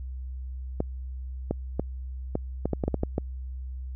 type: clicks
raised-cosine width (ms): 2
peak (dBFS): -12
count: 11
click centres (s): 0.804 / 1.51 / 1.796 / 2.354 / 2.656 / 2.733 / 2.838 / 2.88 / 2.943 / 3.034 / 3.181
effects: added 64 Hz sine -33 dBFS peak until 3.95 s